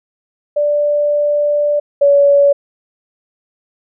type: tone pair in turn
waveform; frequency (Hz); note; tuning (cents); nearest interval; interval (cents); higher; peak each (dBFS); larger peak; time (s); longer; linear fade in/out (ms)
sine; 587.3 / 567.1; D5 / C#5; 0 / +39; minor second; 61; first; -11 / -6; second; 0.56-1.8 / 2.01-2.53; first; 10
effects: none